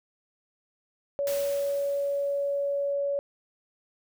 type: tone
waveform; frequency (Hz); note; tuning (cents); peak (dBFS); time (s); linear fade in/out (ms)
sine; 564; C#5; +30; -25; 1.19-3.19; 0
type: noise with exponential decay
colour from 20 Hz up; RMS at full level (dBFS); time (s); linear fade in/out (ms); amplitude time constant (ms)
white; -36; 1.27-2.93; 1; 360
effects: none